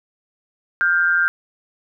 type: tone pair together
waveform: sine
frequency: 1408 / 1580.4 Hz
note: F6 / G6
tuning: +14 / +14 cents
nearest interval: major second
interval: 200 cents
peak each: -17 dBFS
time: 0.81-1.28 s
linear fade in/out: 0 ms
effects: none